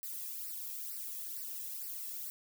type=noise with flanger; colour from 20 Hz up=violet; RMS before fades=-42 dBFS; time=0.03-2.3 s; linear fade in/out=0 ms; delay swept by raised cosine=0.29 to 1.39 ms; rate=2.2 Hz; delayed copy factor=-0.8; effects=none